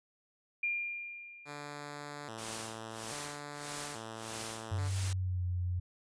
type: tone with exponential decay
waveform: sine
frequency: 2400 Hz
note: D7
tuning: 37 cents sharp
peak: -29 dBFS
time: 0.63-2.11 s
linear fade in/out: 5 ms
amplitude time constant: 320 ms
type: tone with vibrato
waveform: 5% pulse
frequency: 127.7 Hz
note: C3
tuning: 42 cents flat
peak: -31 dBFS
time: 1.45-4.91 s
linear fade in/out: 50 ms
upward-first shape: square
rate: 0.6 Hz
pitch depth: 230 cents each way
type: noise with tremolo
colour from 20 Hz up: white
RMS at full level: -40 dBFS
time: 2.38-5.13 s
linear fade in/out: 2 ms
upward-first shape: sine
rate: 1.6 Hz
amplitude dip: 95%
type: tone with pitch glide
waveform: sine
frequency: 95.9 to 89.48 Hz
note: G2 to F2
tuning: -37 to +43 cents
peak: -31 dBFS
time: 4.71-5.8 s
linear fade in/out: 10 ms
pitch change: -120 cents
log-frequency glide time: 4.96-5.46 s
effects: resampled to 22050 Hz